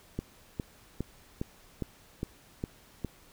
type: click train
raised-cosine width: 3 ms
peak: -19 dBFS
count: 8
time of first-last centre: 0.19-3.047 s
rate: 2.45 Hz
effects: pink hiss -58 dBFS RMS until 3.32 s